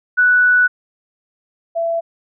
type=tone pair in turn; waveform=sine; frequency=1480 / 668.9 Hz; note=F#6 / E5; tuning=0 / +25 cents; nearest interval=octave + major second; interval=1375 cents; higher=first; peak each=-9 / -16 dBFS; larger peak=first; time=0.17-0.68 / 1.75-2.01 s; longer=first; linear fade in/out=20 ms; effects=none